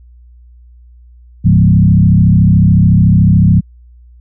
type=tone with frequency modulation; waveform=sine; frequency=138.59 Hz; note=C#3; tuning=in tune; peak=-4 dBFS; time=1.44-3.61 s; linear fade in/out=20 ms; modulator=33.8 Hz; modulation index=1.8; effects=added 60 Hz sine -37 dBFS peak until 4.2 s